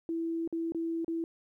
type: tone with dropouts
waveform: sine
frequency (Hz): 330.5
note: E4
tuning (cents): +5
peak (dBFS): -30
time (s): 0.09-1.24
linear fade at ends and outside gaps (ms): 1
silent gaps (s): 0.476-0.526 / 0.721-0.747 / 1.046-1.08
effects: 12-bit